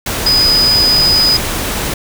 sine tone in noise, 4978 Hz, D#8, in tune, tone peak -8 dBFS, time 0.26-1.37 s, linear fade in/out 5 ms, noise pink, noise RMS -18 dBFS, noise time 0.06-1.94 s, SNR +7 dB, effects none

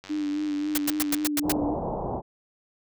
click train, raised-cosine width 0.2 ms, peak -25 dBFS, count 117, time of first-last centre 0.04-1.25 s, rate 95.9 Hz
sine tone with vibrato, 297.6 Hz, D4, 23 cents sharp, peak -25 dBFS, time 0.09-1.75 s, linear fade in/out 20 ms, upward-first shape sine, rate 3.7 Hz, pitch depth 37 cents each way
white noise bursts, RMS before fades -25 dBFS, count 7, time 0.75-1.521 s, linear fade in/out 2 ms, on 27 ms, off 97 ms
white low-pass noise, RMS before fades -30 dBFS, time 1.42-2.22 s, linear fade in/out 50 ms, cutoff 890 Hz, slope 48 dB/octave
effects none

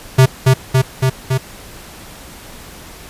square tone with echo, 130.81 Hz, C3, in tune, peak -5 dBFS, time 0.18-0.26 s, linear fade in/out 10 ms, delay 280 ms, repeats 4, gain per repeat -2 dB, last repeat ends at 1.38 s, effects pink hiss -36 dBFS RMS until 3.09 s + resampled to 32000 Hz

